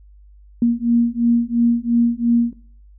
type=beating tone pair; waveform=sine; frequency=234.2 / 237.1 Hz; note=A#3 / A#3; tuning=+8 / +30 cents; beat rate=2.9 Hz; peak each=-17 / -17 dBFS; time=0.62-2.53 s; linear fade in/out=2 ms; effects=noise-tail reverb RT60 0.5 s tail -17 dB re dry + added 50 Hz sine -43 dBFS peak until 2.98 s